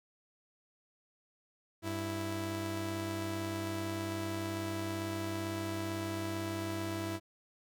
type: tone pair together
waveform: sawtooth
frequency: 97.99 / 329.6 Hz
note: G2 / E4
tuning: 0 / 0 cents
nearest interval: octave + major sixth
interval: 2100 cents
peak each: -35 / -33 dBFS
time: 1.82-7.2 s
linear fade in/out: 50 ms
effects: none